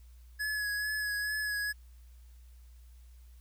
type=tone with vibrato; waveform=square; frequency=1689 Hz; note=G#6; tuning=29 cents sharp; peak=-32 dBFS; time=0.39-1.73 s; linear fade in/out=20 ms; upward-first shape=sine; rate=2.3 Hz; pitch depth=24 cents each way; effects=added 60 Hz sine -51 dBFS peak until 3.4 s + white hiss -69 dBFS RMS until 3.4 s